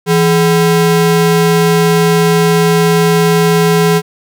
square ring-modulated tone, 293.7 Hz, D4, in tune, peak -5 dBFS, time 0.06-4.02 s, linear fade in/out 50 ms, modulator 127 Hz, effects none

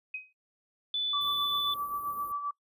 sine tone with exponential decay, 2520 Hz, D#7, 21 cents sharp, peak -31 dBFS, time 0.14-0.33 s, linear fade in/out 5 ms, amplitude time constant 41 ms
sine tone, 3487 Hz, A7, 16 cents flat, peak -28 dBFS, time 0.94-1.74 s, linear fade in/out 2 ms
sine tone with tremolo, 1156 Hz, D6, 28 cents flat, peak -29 dBFS, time 1.13-2.51 s, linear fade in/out 5 ms, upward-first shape sine, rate 7.6 Hz, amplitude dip 55%
white band-stop noise, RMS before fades -44 dBFS, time 1.21-2.32 s, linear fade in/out 0 ms, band 580 to 12000 Hz, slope 48 dB/octave
effects noise-tail reverb RT60 0.1 s tail -24 dB re dry + resampled to 32000 Hz

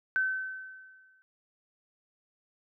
sine tone with exponential decay, 1530 Hz, G6, 42 cents flat, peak -23 dBFS, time 0.16-1.22 s, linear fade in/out 0 ms, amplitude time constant 230 ms, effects none

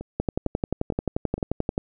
two click trains, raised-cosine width 2 ms, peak -10 / -21 dBFS, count 19 / 4, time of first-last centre 0.2-1.779 / 0.01-1.38 s, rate 11.4 / 2.19 Hz, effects none

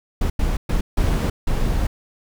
brown noise bursts at uneven times, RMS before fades -19 dBFS, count 5, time 0.21-0.3 / 0.39-0.57 / 0.69-0.81 / 0.97-1.3 / 1.47-1.87 s, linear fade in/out 5 ms, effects none

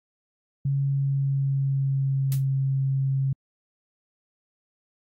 sine tone with pitch glide, 138.5 to 135.18 Hz, C#3 to C#3, -1 to -43 cents, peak -21 dBFS, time 0.65-3.33 s, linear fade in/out 5 ms, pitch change -42 cents, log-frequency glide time 0.82-2.44 s
blue noise with exponential decay, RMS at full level -31 dBFS, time 2.32-2.45 s, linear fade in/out 0 ms, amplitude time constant 27 ms
effects AAC 48 kbps

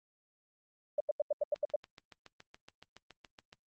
sine tone bursts, 591 Hz, D5, 11 cents sharp, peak -27 dBFS, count 8, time 0.98-1.76 s, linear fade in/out 5 ms, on 24 ms, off 84 ms
click train, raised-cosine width 0.2 ms, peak -33 dBFS, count 15, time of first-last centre 1.56-3.529 s, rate 7.11 Hz
effects Opus 24 kbps

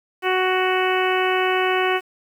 harmonic tone, 371.4 Hz, F#4, 7 cents sharp, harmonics 1 / 2 / 3 / 4 / 5 / 6 / 7 / 8, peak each -21 / -24 / -26 / -27 / -28 / -29 / -29 / -30 dBFS, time 0.22-2.01 s, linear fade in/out 50 ms, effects 8-bit

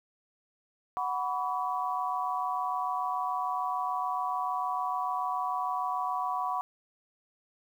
sine chord, F# suspended fourth, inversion none, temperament equal with one note detuned, 740 / 987.8 / 1134.6 Hz, F#5 / B5 / C#6, 0 / 0 / +40 cents, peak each -33 dBFS, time 0.97-6.61 s, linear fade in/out 0 ms, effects 10-bit

